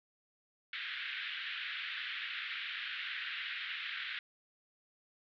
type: band-pass noise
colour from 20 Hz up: pink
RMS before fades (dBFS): -41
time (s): 0.73-4.19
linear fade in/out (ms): 2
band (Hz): 1500 to 3700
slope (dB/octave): 48
effects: none